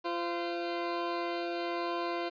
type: tone pair together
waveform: 20% pulse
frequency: 344.3 / 515.9 Hz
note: F4 / C5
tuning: -25 / -24 cents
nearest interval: perfect fifth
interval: 701 cents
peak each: -28 / -34 dBFS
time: 0.04-2.3 s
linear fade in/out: 20 ms
effects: resampled to 11025 Hz + 10-bit